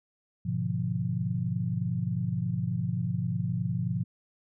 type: chord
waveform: sine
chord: G# diminished seventh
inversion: none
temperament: equal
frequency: 103.83 / 123.47 / 146.83 / 174.61 Hz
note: G#2 / B2 / D3 / F3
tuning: 0 / 0 / 0 / 0 cents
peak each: -34 / -31 / -36 / -31 dBFS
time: 0.45-4.04 s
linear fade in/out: 10 ms
effects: none